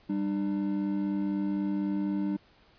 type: tone pair together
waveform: triangle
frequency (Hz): 196.32 / 300.3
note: G3 / D4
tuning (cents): +3 / +39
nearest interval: perfect fifth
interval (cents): 736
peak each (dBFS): -28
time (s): 0.09-2.37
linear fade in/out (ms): 10
effects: pink hiss -61 dBFS RMS until 2.78 s + resampled to 11025 Hz